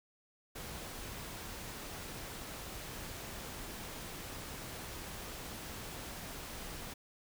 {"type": "noise", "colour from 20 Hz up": "pink", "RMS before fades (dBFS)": -45, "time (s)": [0.55, 6.94], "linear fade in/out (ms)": 10, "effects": []}